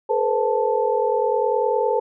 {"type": "tone cluster", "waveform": "sine", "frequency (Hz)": [424.9, 474.4, 515, 879], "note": ["G#4", "A#4", "C5", "A5"], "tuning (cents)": [40, 30, -28, -2], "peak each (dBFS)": -23, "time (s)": [0.09, 2], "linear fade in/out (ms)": 10, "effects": []}